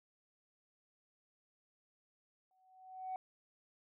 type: tone with exponential growth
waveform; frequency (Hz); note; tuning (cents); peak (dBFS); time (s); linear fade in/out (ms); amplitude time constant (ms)
sine; 750; F#5; +23; -35; 2.51-3.16; 1; 140
effects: tanh soft clip ceiling -35 dBFS